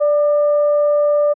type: tone with frequency modulation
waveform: sine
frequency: 587.3 Hz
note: D5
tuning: in tune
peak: -11 dBFS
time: 0-1.34 s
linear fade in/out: 20 ms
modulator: 609 Hz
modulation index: 0.31
effects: high-pass 300 Hz 12 dB/octave